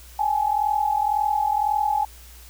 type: tone pair together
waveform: sine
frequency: 812.1 / 854 Hz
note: G#5 / G#5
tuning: -39 / +48 cents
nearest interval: minor second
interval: 87 cents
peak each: -23 / -21 dBFS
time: 0.19-2.05 s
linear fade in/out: 5 ms
effects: added 60 Hz sine -44 dBFS peak until 2.49 s + white hiss -48 dBFS RMS until 2.49 s